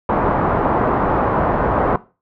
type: low-pass noise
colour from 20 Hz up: white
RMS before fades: -17 dBFS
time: 0.09-1.96 s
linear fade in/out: 2 ms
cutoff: 1100 Hz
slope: 24 dB/octave
effects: noise-tail reverb RT60 0.3 s tail -18 dB re dry